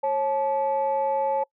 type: tone pair together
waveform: sine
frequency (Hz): 545 / 865.1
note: C#5 / A5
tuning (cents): -29 / -30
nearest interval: minor sixth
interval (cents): 799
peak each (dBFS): -23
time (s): 0.03-1.44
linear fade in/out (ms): 10
effects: noise-tail reverb RT60 0.1 s tail -26 dB re dry + tanh soft clip ceiling -16 dBFS